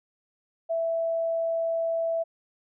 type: tone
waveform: sine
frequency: 661 Hz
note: E5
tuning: 5 cents sharp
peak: -24 dBFS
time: 0.69-2.24 s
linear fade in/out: 20 ms
effects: none